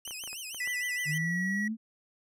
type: tone with vibrato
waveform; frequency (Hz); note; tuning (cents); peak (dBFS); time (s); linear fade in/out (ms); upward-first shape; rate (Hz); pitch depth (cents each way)
15% pulse; 2787; F7; -4; -31; 0.05-1.18; 2; sine; 6.5; 200
type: clicks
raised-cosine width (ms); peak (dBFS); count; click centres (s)
0.5; -32; 7; 0.077 / 0.109 / 0.238 / 0.276 / 0.33 / 0.546 / 0.675
type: tone with pitch glide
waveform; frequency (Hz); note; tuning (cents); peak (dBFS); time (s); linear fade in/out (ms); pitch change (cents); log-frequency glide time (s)
triangle; 1975.5 to 1925.9; B6 to B6; 0 to -44; -29; 0.6-1.68; 5; -44; 1.06-1.36
type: exponential sweep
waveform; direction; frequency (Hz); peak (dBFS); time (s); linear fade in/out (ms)
sine; up; 146.83 to 227.5; -30; 1.05-1.77; 50
effects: none